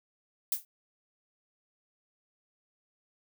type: noise with exponential decay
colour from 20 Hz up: violet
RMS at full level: -25 dBFS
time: 0.52-0.65 s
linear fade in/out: 2 ms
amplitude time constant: 28 ms
effects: none